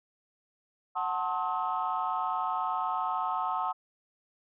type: chord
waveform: sine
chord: F# diminished seventh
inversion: none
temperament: just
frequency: 740 / 888 / 1065.6 / 1278.7 Hz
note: F#5 / A5 / C6 / Eb6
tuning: 0 / +16 / +31 / +47 cents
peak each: -33 dBFS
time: 0.95-3.73 s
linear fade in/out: 20 ms
effects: tanh soft clip ceiling -20 dBFS